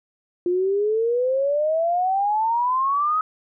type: exponential sweep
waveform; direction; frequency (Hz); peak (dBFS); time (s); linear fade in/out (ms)
sine; up; 348.7 to 1280; -18; 0.46-3.21; 2
effects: none